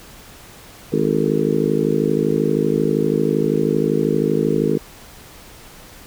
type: harmonic tone with a mistuned harmonic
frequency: 52.7 Hz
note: G#1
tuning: 26 cents sharp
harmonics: 3 / 4 / 5 / 6 / 7 / 8 / 9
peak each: -23 / -23 / -23 / -23 / -23 / -23 / -23 dBFS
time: 0.92-4.78 s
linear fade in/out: 10 ms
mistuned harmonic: 9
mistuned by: -56 cents
effects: pink hiss -42 dBFS RMS until 6.06 s